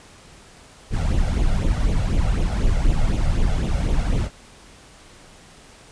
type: noise with flanger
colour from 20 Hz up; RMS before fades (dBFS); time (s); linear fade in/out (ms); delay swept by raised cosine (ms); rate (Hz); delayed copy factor
brown; -19; 0.9-4.3; 50; 0.29 to 1.49; 4; +0.7
effects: pink hiss -47 dBFS RMS until 5.91 s + resampled to 22050 Hz